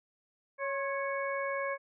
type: harmonic tone with a mistuned harmonic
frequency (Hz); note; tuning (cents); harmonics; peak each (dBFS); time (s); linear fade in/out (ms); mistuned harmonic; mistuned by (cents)
554.4; C#5; 0; 1 / 2 / 3 / 4; -34 / -37 / -39 / -40; 0.58-1.78; 50; 2; -46
effects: none